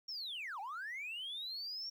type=linear two-way sweep; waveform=triangle; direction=down then up; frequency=5590 to 752 to 5590 Hz; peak=-38 dBFS; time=0.08-1.9 s; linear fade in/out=10 ms; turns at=0.6 s; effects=tanh soft clip ceiling -37 dBFS + 12-bit